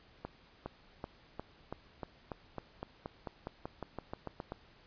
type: accelerating click train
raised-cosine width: 1 ms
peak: -25 dBFS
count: 19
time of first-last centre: 0.25-4.521 s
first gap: 410 ms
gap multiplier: 0.93
effects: pink hiss -62 dBFS RMS until 4.86 s + resampled to 11025 Hz